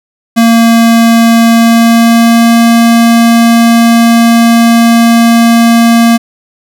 square tone with pitch glide, 230 to 232 Hz, A#3 to A#3, -23 to -8 cents, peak -3 dBFS, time 0.36-6.18 s, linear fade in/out 20 ms, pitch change +15 cents, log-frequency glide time 1.52-2.55 s, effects none

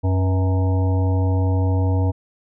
harmonic tone with a mistuned harmonic, 92.5 Hz, F#2, in tune, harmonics 1 / 3 / 5 / 7 / 9 / 10, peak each -16 / -26 / -30 / -33 / -35 / -36 dBFS, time 0.03-2.12 s, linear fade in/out 20 ms, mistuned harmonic 5, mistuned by +70 cents, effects none

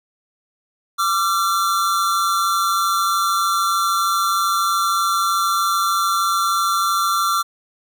square tone pair together, 1174.7 / 1361.6 Hz, D6 / F6, 0 / -44 cents, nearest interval minor third, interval 256 cents, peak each -20 / -20 dBFS, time 0.98-7.43 s, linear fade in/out 20 ms, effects none

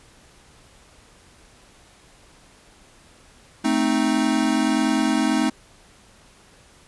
square chord, A diminished, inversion none, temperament equal, 220 / 261.6 / 311.1 Hz, A3 / C4 / Eb4, 0 / 0 / 0 cents, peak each -24 / -23 / -23 dBFS, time 3.64-5.5 s, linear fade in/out 10 ms, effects pink hiss -52 dBFS RMS until 6.87 s + resampled to 24000 Hz

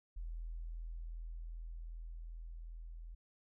sine tone with level ramp, 41.3 Hz, E1, 4 cents sharp, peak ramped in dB -40 to -46 dBFS, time 0.16-3.15 s, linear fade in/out 10 ms, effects none

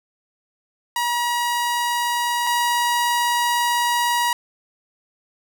sawtooth tone pair in turn, 958 / 958 Hz, A#5 / A#5, +47 / +47 cents, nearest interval unison, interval 0 cents, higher neither, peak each -16 / -14 dBFS, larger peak second, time 0.96-2.47 / 2.47-4.33 s, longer second, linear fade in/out 2 ms, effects none

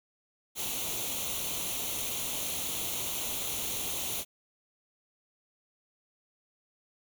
white noise with comb filter, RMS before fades -34 dBFS, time 0.55-4.25 s, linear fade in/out 50 ms, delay 0.3 ms, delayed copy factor +0.7, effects none

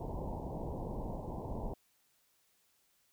pink low-pass noise, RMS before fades -40 dBFS, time 0-1.74 s, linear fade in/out 5 ms, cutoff 980 Hz, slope 96 dB/octave, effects white hiss -73 dBFS RMS until 3.12 s

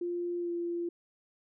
sine tone with pitch glide, 349.2 to 344 Hz, F4 to F4, 0 to -26 cents, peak -31 dBFS, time 0.01-0.89 s, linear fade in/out 5 ms, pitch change -26 cents, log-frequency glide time 0.39-0.51 s, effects none

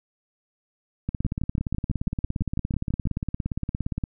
two click trains, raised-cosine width 5 ms, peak -14 / -14 dBFS, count 12 / 52, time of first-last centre 1.25-3.071 / 1.09-4.038 s, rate 6.04 / 17.3 Hz, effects none

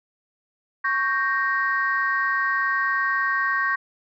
sine chord, G diminished, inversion second, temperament equal, 1108.7 / 1568 / 1864.7 Hz, Db6 / G6 / Bb6, 0 / 0 / 0 cents, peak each -24 dBFS, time 0.84-3.76 s, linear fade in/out 10 ms, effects tanh soft clip ceiling -11 dBFS

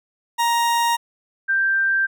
40% pulse / sine tone pair in turn, 937 / 1575.8 Hz, A#5 / G6, +9 / +9 cents, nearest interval major sixth, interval 900 cents, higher second, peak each -16 dBFS, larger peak neither, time 0.38-0.97 / 1.48-2.07 s, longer neither, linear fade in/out 20 ms, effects none

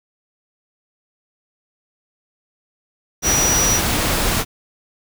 sine tone in noise, 5830 Hz, F#8, 26 cents flat, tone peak -16 dBFS, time 3.22-3.81 s, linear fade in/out 50 ms, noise pink, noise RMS -19 dBFS, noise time 3.22-4.45 s, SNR 0 dB, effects none

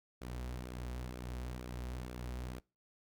sawtooth tone with flanger, 61.74 Hz, B1, in tune, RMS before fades -43 dBFS, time 0.21-2.6 s, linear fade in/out 10 ms, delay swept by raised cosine 1 to 6.9 ms, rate 2.1 Hz, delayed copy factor -0.5, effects noise-tail reverb RT60 0.3 s tail -25 dB re dry

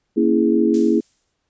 sine chord, A# half-diminished seventh, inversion none, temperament equal, 233.1 / 277.2 / 329.6 / 415.3 Hz, A#3 / C#4 / E4 / G#4, 0 / 0 / 0 / 0 cents, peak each -18 / -21 / -17 / -20 dBFS, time 0.16-1.01 s, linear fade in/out 20 ms
violet noise with exponential decay, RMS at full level -27 dBFS, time 0.74-1.34 s, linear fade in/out 0 ms, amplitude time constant 130 ms
effects pink hiss -72 dBFS RMS until 1.49 s + resampled to 16000 Hz

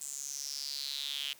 sawtooth tone with high-pass filter sweep, 140.7 Hz, C#3, 26 cents sharp, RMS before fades -39 dBFS, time 0.01-1.33 s, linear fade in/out 2 ms, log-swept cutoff 7700 to 3000 Hz, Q 6.4, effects white hiss -58 dBFS RMS until 1.39 s + high-pass 80 Hz 12 dB/octave

